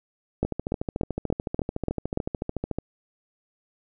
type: two click trains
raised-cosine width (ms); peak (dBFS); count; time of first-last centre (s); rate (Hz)
2; -10 / -14; 7 / 33; 0.43-2.174 / 0.45-2.786; 3.44 / 13.7
effects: none